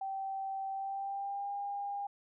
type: tone with pitch glide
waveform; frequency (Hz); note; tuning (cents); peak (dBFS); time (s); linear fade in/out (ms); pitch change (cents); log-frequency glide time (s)
sine; 776 to 805.7; G5 to G5; -18 to +47; -35; 0.01-2.07; 5; +65; 0.71-1.52
effects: none